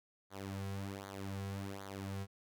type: tone with flanger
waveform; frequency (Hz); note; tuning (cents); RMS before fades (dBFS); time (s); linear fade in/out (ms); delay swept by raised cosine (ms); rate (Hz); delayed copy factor
sawtooth; 98; G2; 0; -43; 0.3-2.27; 50; 0.37 to 3.37; 1.3; -0.8
effects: none